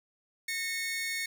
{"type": "tone pair together", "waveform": "sawtooth", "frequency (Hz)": [1831, 2193], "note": ["A#6", "C#7"], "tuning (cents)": [-32, -19], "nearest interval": "minor third", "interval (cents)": 313, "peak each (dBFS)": [-33, -30], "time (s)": [0.48, 1.26], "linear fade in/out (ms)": 5, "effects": ["10-bit"]}